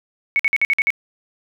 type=tone bursts; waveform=sine; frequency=2217 Hz; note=C#7; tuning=in tune; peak=-13 dBFS; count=7; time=0.36-0.904 s; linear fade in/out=0 ms; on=34 ms; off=51 ms; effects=none